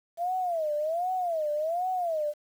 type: tone with vibrato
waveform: sine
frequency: 665 Hz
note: E5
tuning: 15 cents sharp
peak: -26 dBFS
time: 0.17-2.34 s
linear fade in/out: 50 ms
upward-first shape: sine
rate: 1.3 Hz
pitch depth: 200 cents each way
effects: 9-bit